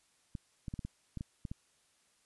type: clicks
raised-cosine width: 5 ms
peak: -27 dBFS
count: 9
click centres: 0.352 / 0.682 / 0.739 / 0.792 / 0.85 / 1.173 / 1.209 / 1.452 / 1.515 s
effects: white hiss -71 dBFS RMS until 2.25 s + resampled to 24000 Hz